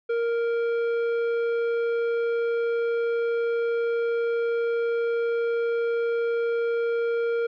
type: tone with tanh clipping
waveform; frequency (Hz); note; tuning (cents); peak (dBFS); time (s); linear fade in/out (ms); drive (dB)
sine; 466.2; A#4; 0; -24; 0.09-7.47; 10; 10
effects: none